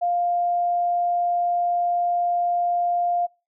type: tone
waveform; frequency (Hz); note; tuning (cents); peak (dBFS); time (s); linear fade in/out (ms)
sine; 701; F5; +6; -19; 0.01-3.27; 20
effects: noise-tail reverb RT60 0.3 s tail -25 dB re dry